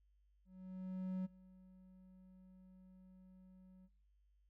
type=tone with ADSR envelope; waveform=triangle; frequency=186.1 Hz; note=F#3; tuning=10 cents sharp; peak=-35 dBFS; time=0.45-3.89 s; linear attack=800 ms; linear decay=20 ms; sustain=-22 dB; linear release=44 ms; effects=noise-tail reverb RT60 0.4 s tail -23 dB re dry + added 50 Hz sine -70 dBFS peak until 4.49 s